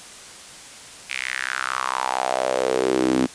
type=tone with high-pass filter sweep; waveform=sawtooth; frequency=64.4 Hz; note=C2; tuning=27 cents flat; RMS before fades=-23 dBFS; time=1.09-3.27 s; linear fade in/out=20 ms; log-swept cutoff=2400 to 260 Hz; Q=4.4; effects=white hiss -41 dBFS RMS until 3.34 s + resampled to 22050 Hz